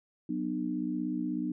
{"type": "chord", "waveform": "sine", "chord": "B major", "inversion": "second", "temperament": "equal with one note detuned", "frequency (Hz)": [185, 246.9, 303.3], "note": ["F#3", "B3", "D#4"], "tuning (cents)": [0, 0, -44], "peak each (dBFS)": [-37, -34, -33], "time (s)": [0.29, 1.52], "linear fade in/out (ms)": 5, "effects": []}